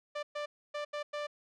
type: tone bursts at uneven times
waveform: sawtooth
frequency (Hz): 590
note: D5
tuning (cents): +8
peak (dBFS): -31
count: 5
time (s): 0.15-0.23 / 0.35-0.46 / 0.74-0.85 / 0.93-1.03 / 1.13-1.27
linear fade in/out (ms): 10
effects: low-pass 4000 Hz 12 dB/octave